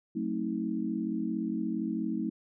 sine chord, F# diminished seventh, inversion none, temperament just, 185 / 222 / 266.4 / 319.7 Hz, F#3 / A3 / C4 / Eb4, 0 / +16 / +31 / +47 cents, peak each -37 / -33 / -37 / -34 dBFS, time 0.15-2.3 s, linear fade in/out 10 ms, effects none

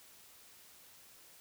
silence, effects white hiss -59 dBFS RMS until 1.4 s

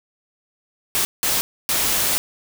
white noise bursts at uneven times, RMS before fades -20 dBFS, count 3, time 0.95-1.05 / 1.23-1.41 / 1.69-2.18 s, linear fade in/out 0 ms, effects none

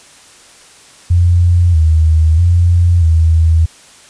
sine tone with pitch steps, 87.3 / 79.5 / 86.9 / 81.2 Hz, F2 / D#2 / F2 / E2, 0 / +38 / -8 / -26 cents, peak -6 dBFS, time 1.1-3.66 s, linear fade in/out 10 ms, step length 640 ms, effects white hiss -41 dBFS RMS until 4.09 s + resampled to 22050 Hz

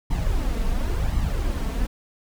brown noise with flanger, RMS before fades -23 dBFS, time 0.1-1.87 s, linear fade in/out 10 ms, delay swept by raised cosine 0.98 to 4.48 ms, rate 0.94 Hz, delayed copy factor +0.6, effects none

